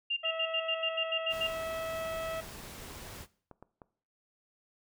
sine tone bursts, 2794 Hz, F7, in tune, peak -28 dBFS, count 10, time 0.1-1.473 s, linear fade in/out 10 ms, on 68 ms, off 77 ms
harmonic tone, 650 Hz, E5, 24 cents flat, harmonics 1 / 2 / 3 / 4 / 5, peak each -36 / -42 / -46 / -48 / -50 dBFS, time 0.23-2.41 s, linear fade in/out 10 ms
pink noise, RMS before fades -46 dBFS, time 1.29-3.27 s, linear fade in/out 50 ms
clicks, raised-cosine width 1 ms, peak -35 dBFS, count 5, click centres 2.433 / 2.908 / 3.513 / 3.626 / 3.818 s
effects noise-tail reverb RT60 0.5 s tail -19 dB re dry

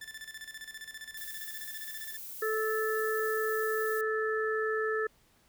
sawtooth tone with tremolo, 1760 Hz, A6, in tune, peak -37 dBFS, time 0.01-2.17 s, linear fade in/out 5 ms, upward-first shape square, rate 15 Hz, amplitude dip 70%
violet noise, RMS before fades -43 dBFS, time 1.17-4.01 s, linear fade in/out 2 ms
harmonic tone, 436.4 Hz, A4, 14 cents flat, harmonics 1 / 3 / 4, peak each -30 / -36 / -34 dBFS, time 2.42-5.07 s, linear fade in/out 5 ms
effects pink hiss -66 dBFS RMS until 5.48 s

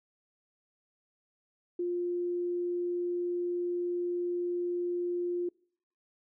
sine tone, 351.7 Hz, F4, 12 cents sharp, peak -29 dBFS, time 1.79-5.49 s, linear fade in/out 5 ms, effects noise-tail reverb RT60 0.6 s tail -26 dB re dry

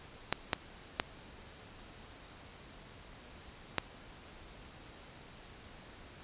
clicks, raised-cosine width 0.3 ms, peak -12 dBFS, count 4, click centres 0.326 / 0.532 / 0.999 / 3.783 s, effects pink hiss -53 dBFS RMS until 6.23 s + resampled to 8000 Hz

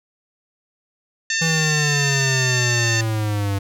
harmonic tone, 898 Hz, A5, 35 cents sharp, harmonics 2 / 3 / 4 / 5 / 6 / 7 / 8, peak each -22 / -27 / -31 / -28 / -33 / -27 / -30 dBFS, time 1.3-3.01 s, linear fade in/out 2 ms
square exponential sweep, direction down, 164.81 to 98 Hz, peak -20 dBFS, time 1.41-3.59 s, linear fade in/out 10 ms
effects none

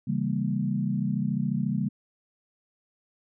sine chord, C# diminished seventh, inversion none, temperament equal with one note detuned, 138.59 / 164.81 / 199.31 / 233.1 Hz, C#3 / E3 / G3 / Bb3, 0 / 0 / +29 / 0 cents, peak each -30 / -32 / -28 / -31 dBFS, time 0.07-1.89 s, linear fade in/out 10 ms, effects none

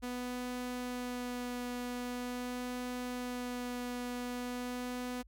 sawtooth tone with vibrato, 246.9 Hz, B3, in tune, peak -33 dBFS, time 0.02-5.23 s, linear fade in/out 20 ms, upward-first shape sine, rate 0.44 Hz, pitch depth 10 cents each way, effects added 50 Hz sine -56 dBFS peak until 5.27 s

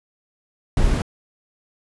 brown noise, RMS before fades -17 dBFS, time 0.77-1.02 s, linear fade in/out 2 ms, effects resampled to 24000 Hz

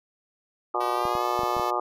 harmonic tone, 121.3 Hz, B2, 31 cents flat, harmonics 3 / 4 / 5 / 6 / 7 / 8 / 9 / 10, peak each -32 / -35 / -33 / -32 / -30 / -35 / -33 / -29 dBFS, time 0.74-1.8 s, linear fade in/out 5 ms
5% pulse tone with pitch glide, 382 to 436.3 Hz, G4 to A4, -45 to -15 cents, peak -25 dBFS, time 0.8-1.71 s, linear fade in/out 10 ms, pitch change +230 cents, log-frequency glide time 0.93-1.25 s
clicks, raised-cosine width 3 ms, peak -24 dBFS, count 6, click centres 1.053 / 1.152 / 1.392 / 1.434 / 1.567 / 1.597 s
effects none

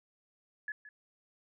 sine tone with echo, 1705 Hz, G#6, 45 cents sharp, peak -35 dBFS, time 0.68-0.72 s, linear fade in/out 2 ms, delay 170 ms, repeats 1, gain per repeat -14 dB, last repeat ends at 0.89 s, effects none

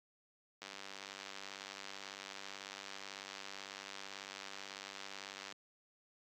click train, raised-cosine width 0.2 ms, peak -29 dBFS, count 482, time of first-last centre 0.62-5.523 s, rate 98.1 Hz, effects high-pass 200 Hz 12 dB/octave + AAC 48 kbps

